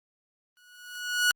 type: tone with exponential growth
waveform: sawtooth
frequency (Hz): 1463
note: F#6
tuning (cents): -20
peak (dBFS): -15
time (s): 0.57-1.31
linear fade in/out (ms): 0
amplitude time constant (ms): 160
effects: Opus 24 kbps